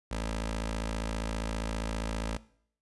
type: tone with notch filter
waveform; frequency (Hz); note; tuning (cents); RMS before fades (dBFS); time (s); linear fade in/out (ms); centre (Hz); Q
15% pulse; 55; A1; 0; -34; 0.11-2.37; 5; 130; 0.72
effects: noise-tail reverb RT60 0.6 s tail -19 dB re dry + resampled to 24000 Hz